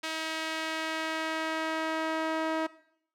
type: tone with band-pass filter sweep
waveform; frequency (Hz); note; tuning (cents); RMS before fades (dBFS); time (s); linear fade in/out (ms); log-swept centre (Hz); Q
sawtooth; 319.1; D#4; +44; -32; 0.03-2.67; 10; 3100 to 920; 0.75
effects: noise-tail reverb RT60 0.7 s tail -18 dB re dry